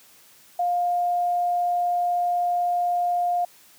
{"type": "tone", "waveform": "sine", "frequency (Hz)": 706, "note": "F5", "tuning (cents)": 19, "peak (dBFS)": -20, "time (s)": [0.59, 3.45], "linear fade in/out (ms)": 5, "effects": ["white hiss -53 dBFS RMS until 3.78 s", "high-pass 100 Hz 12 dB/octave"]}